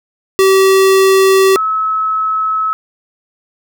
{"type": "tone pair in turn", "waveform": ["square", "sine"], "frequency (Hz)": [384.4, 1293], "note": ["G4", "E6"], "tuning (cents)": [-34, -34], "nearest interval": "octave + major sixth", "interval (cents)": 2100, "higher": "second", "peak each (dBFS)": [-7, -12], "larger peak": "first", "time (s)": [[0.39, 1.56], [1.56, 2.73]], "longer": "neither", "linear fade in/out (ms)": 0, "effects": []}